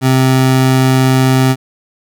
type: tone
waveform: 25% pulse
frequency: 130.81 Hz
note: C3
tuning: in tune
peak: -4 dBFS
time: 0.01-1.56 s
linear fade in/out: 50 ms
effects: none